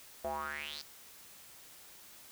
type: tone with band-pass filter sweep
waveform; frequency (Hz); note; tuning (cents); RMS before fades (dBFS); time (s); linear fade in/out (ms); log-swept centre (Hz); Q
square; 73.42; D2; 0; -40; 0.24-0.82; 5; 610 to 5000; 6.3
effects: white hiss -55 dBFS RMS until 2.31 s